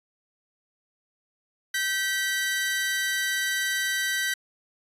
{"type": "tone pair together", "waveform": "sawtooth", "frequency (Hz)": [1550.2, 1943], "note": ["G6", "B6"], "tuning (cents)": [-20, -29], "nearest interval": "major third", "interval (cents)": 391, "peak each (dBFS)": -24, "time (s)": [1.74, 4.34], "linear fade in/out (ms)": 5, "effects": ["resampled to 32000 Hz"]}